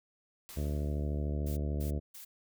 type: noise with exponential decay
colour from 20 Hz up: white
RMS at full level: -47 dBFS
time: 0.49-1.37 s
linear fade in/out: 0 ms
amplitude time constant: 190 ms
type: harmonic tone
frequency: 73.42 Hz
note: D2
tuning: in tune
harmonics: 1 / 2 / 3 / 4 / 5 / 6 / 7 / 8 / 9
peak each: -32 / -38 / -42 / -44 / -46 / -48 / -49 / -50 / -51 dBFS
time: 0.56-2 s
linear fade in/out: 20 ms
type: noise bursts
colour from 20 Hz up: blue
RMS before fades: -48 dBFS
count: 3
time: 1.46-2.25 s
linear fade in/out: 10 ms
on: 110 ms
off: 230 ms
effects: none